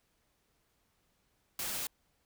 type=noise; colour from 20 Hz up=white; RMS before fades=-37 dBFS; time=1.59-1.87 s; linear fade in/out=2 ms; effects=pink hiss -75 dBFS RMS until 2.25 s